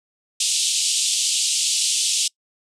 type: band-pass noise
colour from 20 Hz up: white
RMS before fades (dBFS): -21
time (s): 0.4-2.28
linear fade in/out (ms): 5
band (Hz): 2800 to 9100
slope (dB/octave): 48
effects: noise-tail reverb RT60 0.1 s tail -26 dB re dry